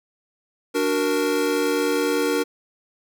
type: chord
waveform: square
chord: D augmented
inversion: none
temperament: equal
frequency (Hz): 293.7 / 370 / 466.2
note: D4 / F#4 / A#4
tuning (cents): 0 / 0 / 0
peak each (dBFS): -25 / -27 / -23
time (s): 0.74-2.44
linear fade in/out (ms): 20
effects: none